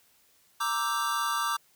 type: chord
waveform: square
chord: E half-diminished seventh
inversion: second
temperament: equal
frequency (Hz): 932.3 / 1174.7 / 1318.5 / 1568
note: Bb5 / D6 / E6 / G6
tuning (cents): 0 / 0 / 0 / 0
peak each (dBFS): -35 / -30 / -35 / -36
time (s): 0.6-1.57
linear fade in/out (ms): 10
effects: white hiss -64 dBFS RMS until 1.75 s